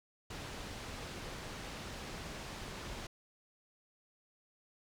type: low-pass noise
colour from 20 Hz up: pink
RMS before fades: -45 dBFS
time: 0.3-3.07 s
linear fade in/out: 5 ms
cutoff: 6300 Hz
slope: 12 dB/octave
effects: none